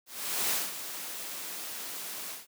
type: noise with ADSR envelope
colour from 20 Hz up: white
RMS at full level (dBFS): -28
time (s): 0.06-2.47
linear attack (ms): 450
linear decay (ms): 190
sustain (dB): -11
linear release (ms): 160
effects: high-pass 200 Hz 12 dB/octave